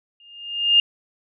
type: tone with exponential growth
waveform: sine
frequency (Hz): 2820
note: F7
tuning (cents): +16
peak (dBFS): -9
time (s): 0.2-0.8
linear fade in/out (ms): 2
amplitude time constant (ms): 130
effects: none